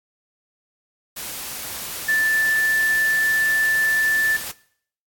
sine tone in noise, 1760 Hz, A6, in tune, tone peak -16 dBFS, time 2.08-4.37 s, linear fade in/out 10 ms, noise white, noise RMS -31 dBFS, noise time 1.16-4.52 s, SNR +12 dB, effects noise-tail reverb RT60 0.6 s tail -19 dB re dry + AAC 64 kbps

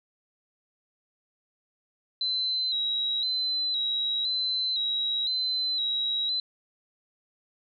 sine tone with vibrato, 3951 Hz, B7, in tune, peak -25 dBFS, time 2.21-6.4 s, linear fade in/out 2 ms, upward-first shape square, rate 0.98 Hz, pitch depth 43 cents each way, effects none

